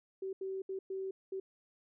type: tone bursts at uneven times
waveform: sine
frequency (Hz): 383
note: G4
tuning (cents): -40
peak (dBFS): -36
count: 5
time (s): 0.22-0.33 / 0.41-0.62 / 0.69-0.79 / 0.9-1.11 / 1.32-1.4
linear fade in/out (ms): 5
effects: none